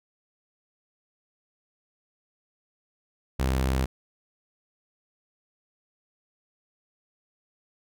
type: tone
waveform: sawtooth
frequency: 65.41 Hz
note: C2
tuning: in tune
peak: -19 dBFS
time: 3.39-3.86 s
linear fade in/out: 10 ms
effects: none